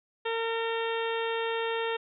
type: harmonic tone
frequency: 456.1 Hz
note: A#4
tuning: 38 cents flat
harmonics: 1 / 2 / 3 / 4 / 5 / 6 / 7 / 8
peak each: -30 / -35 / -39 / -38 / -44 / -40 / -42 / -43 dBFS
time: 0.25-1.97 s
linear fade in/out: 10 ms
effects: none